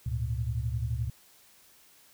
sine tone cluster, 71.4 / 107.9 / 119.4 Hz, D2 / A2 / A#2, -48 / -33 / +42 cents, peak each -33 / -33 / -32 dBFS, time 0.06-1.1 s, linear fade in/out 5 ms, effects white hiss -59 dBFS RMS until 2.13 s

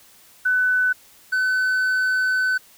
sine / triangle tone pair in turn, 1500 / 1512.2 Hz, F#6 / F#6, +23 / +37 cents, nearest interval unison, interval 14 cents, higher second, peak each -16 dBFS, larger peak neither, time 0.45-0.93 / 1.32-2.58 s, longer second, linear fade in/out 10 ms, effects white hiss -51 dBFS RMS until 2.77 s

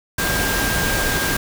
sine tone in noise, 1600 Hz, G6, 35 cents sharp, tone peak -23 dBFS, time 0.18-1.37 s, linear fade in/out 5 ms, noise pink, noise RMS -21 dBFS, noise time 0.18-1.37 s, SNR -5 dB, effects none

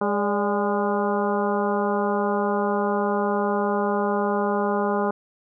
harmonic tone with a mistuned harmonic, 204.9 Hz, G#3, 23 cents flat, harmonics 1 / 2 / 3 / 4 / 5 / 6 / 7, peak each -26 / -25 / -28 / -28 / -30 / -32 / -35 dBFS, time 0.01-5.11 s, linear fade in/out 5 ms, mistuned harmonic 3, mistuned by -67 cents, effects none

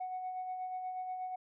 sine tone with tremolo, 740 Hz, F#5, in tune, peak -34 dBFS, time 0-1.36 s, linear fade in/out 10 ms, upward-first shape sine, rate 8.3 Hz, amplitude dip 40%, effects tanh soft clip ceiling -33 dBFS

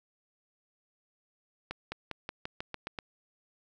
accelerating click train, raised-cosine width 0.3 ms, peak -20 dBFS, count 9, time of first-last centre 1.71-2.988 s, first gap 210 ms, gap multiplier 0.92, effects none

